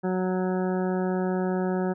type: harmonic tone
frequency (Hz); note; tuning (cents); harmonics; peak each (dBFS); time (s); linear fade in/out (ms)
184.8; F#3; -2; 1 / 2 / 3 / 4 / 5 / 7 / 8 / 9; -26 / -28 / -34 / -35 / -39 / -43 / -44 / -44; 0.03-1.94; 20
effects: none